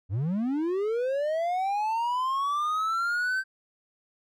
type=linear sweep; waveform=triangle; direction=up; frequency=85.3 to 1560 Hz; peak=-23 dBFS; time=0.09-3.44 s; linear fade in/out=50 ms; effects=none